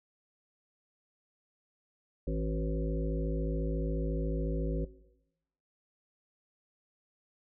harmonic tone with a mistuned harmonic, 54.1 Hz, A1, 29 cents flat, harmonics 1 / 3 / 5 / 7 / 9 / 10, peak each -32 / -37 / -39 / -40 / -42 / -42 dBFS, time 2.27-4.85 s, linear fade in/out 5 ms, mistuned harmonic 7, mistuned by -23 cents, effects noise-tail reverb RT60 0.9 s tail -18 dB re dry

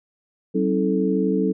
sine tone cluster, 190.1 / 268.2 / 320.5 / 436.8 Hz, F#3 / C4 / E4 / A4, +47 / +43 / -49 / -13 cents, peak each -22 / -24 / -25 / -23 dBFS, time 0.54-1.53 s, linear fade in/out 20 ms, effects none

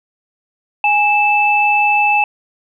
sine tone pair together, 828 / 2634 Hz, G#5 / E7, -5 / -2 cents, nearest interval octave + minor sixth, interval 2003 cents, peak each -13 / -13 dBFS, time 0.84-2.24 s, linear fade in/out 2 ms, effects none

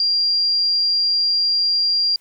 sine tone, 4771 Hz, D8, 26 cents sharp, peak -15 dBFS, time 0-2.16 s, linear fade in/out 2 ms, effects white hiss -59 dBFS RMS until 2.2 s

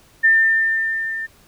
sine tone with level ramp, 1797 Hz, A6, 36 cents sharp, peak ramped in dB -9 to -24 dBFS, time 0.23-1.27 s, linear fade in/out 20 ms, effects pink hiss -52 dBFS RMS until 1.47 s

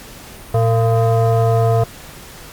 sine tone with frequency modulation, 114.9 Hz, A#2, 25 cents flat, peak -11 dBFS, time 0.54-1.84 s, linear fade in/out 5 ms, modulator 570 Hz, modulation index 1, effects pink hiss -37 dBFS RMS until 2.52 s + Opus 48 kbps

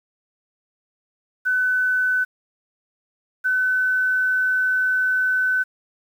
sine tone pair in turn, 1506 / 1511.4 Hz, F#6 / F#6, +30 / +36 cents, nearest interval unison, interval 6 cents, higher second, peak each -17 dBFS, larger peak neither, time 1.45-2.25 / 3.44-5.64 s, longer second, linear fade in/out 20 ms, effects 8-bit

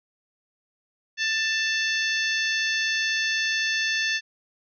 harmonic tone with a mistuned harmonic, 886 Hz, A5, 12 cents sharp, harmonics 2 / 3 / 4 / 5 / 6 / 7, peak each -25 / -29 / -31 / -33 / -35 / -36 dBFS, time 1.17-4.21 s, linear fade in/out 50 ms, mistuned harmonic 4, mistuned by -18 cents, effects none

